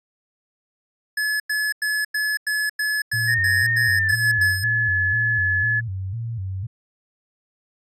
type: tone bursts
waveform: square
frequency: 1710 Hz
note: A6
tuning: 50 cents flat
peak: -21 dBFS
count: 11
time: 1.17-4.64 s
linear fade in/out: 5 ms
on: 230 ms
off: 94 ms
type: tone with vibrato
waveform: sine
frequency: 104.7 Hz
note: G#2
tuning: 15 cents sharp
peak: -25 dBFS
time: 3.13-6.67 s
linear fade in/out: 10 ms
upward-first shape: square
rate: 2 Hz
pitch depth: 170 cents each way
type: tone with pitch glide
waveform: sine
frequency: 1835 to 1712.1 Hz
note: A#6 to A6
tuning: -28 to -48 cents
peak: -18 dBFS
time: 3.27-5.81 s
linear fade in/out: 20 ms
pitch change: -120 cents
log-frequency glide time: 3.93-4.18 s
effects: resampled to 32000 Hz